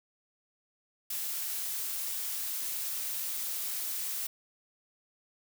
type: noise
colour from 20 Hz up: blue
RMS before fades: -35 dBFS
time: 1.1-4.27 s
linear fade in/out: 5 ms
effects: none